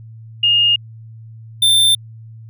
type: tone pair in turn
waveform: sine / square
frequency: 2840 / 3571 Hz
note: F7 / A7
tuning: +28 / +25 cents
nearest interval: major third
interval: 397 cents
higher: second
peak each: -10 dBFS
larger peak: neither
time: 0.43-0.76 / 1.62-1.95 s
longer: neither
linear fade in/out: 5 ms
effects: added 112 Hz sine -34 dBFS peak until 2.49 s